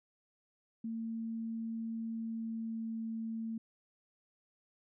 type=tone with pitch glide; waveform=sine; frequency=226.3 to 224.9 Hz; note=A3 to A3; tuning=+49 to +38 cents; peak=-36 dBFS; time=0.84-3.58 s; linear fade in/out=5 ms; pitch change=-11 cents; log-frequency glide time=2.06-3 s; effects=none